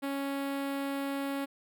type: tone with notch filter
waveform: sawtooth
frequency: 277.2 Hz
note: C#4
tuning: in tune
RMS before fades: -34 dBFS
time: 0.02-1.46 s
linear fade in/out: 20 ms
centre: 6100 Hz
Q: 0.96
effects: none